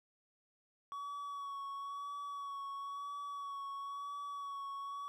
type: tone with vibrato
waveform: triangle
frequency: 1126 Hz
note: C#6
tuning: 27 cents sharp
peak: -39 dBFS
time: 0.92-5.08 s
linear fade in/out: 0 ms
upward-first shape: sine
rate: 0.99 Hz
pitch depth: 26 cents each way
effects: none